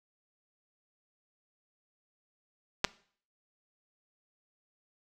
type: clicks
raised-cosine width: 0.2 ms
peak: -10 / -7 dBFS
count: 2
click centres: 2.843 / 2.848 s
effects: noise-tail reverb RT60 0.5 s tail -21 dB re dry